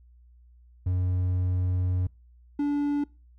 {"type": "tone pair in turn", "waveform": "triangle", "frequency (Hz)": [91, 288.9], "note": ["F#2", "D4"], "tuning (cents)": [-28, -28], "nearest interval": "octave + minor sixth", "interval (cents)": 2000, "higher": "second", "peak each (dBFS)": -21, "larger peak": "neither", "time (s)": [[0.86, 2.07], [2.59, 3.04]], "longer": "first", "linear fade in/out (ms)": 5, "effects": ["noise-tail reverb RT60 0.3 s tail -25 dB re dry", "added 60 Hz sine -52 dBFS peak until 3.38 s"]}